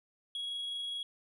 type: tone with amplitude modulation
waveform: sine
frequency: 3322 Hz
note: G#7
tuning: in tune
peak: -32 dBFS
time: 0.35-1.03 s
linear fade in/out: 2 ms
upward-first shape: sine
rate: 24.8 Hz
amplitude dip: 25%
effects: tanh soft clip ceiling -34 dBFS